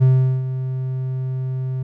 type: tone with ADSR envelope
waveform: triangle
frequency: 130 Hz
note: C3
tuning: 11 cents flat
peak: -7 dBFS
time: 0-1.83 s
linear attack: 25 ms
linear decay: 400 ms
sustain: -12 dB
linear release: 6 ms
effects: none